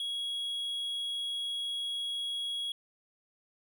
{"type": "tone", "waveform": "triangle", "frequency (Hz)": 3322, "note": "G#7", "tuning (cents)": 0, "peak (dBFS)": -31, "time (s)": [0, 2.72], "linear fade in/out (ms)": 2, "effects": []}